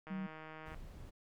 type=click train; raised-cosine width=0.5 ms; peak=-35 dBFS; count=107; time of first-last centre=0.07-0.745 s; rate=157 Hz
type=tone; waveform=sine; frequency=190 Hz; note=F#3; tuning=46 cents sharp; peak=-38 dBFS; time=0.1-0.27 s; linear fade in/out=10 ms
type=noise; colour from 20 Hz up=brown; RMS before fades=-50 dBFS; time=0.65-1.11 s; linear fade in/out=20 ms
effects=none